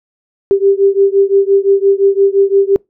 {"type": "beating tone pair", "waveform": "sine", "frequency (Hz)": [392, 397.8], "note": ["G4", "G4"], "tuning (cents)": [0, 25], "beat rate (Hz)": 5.8, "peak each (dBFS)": [-10, -11], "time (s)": [0.51, 2.76], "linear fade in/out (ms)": 0, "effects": ["noise-tail reverb RT60 0.2 s tail -26 dB re dry"]}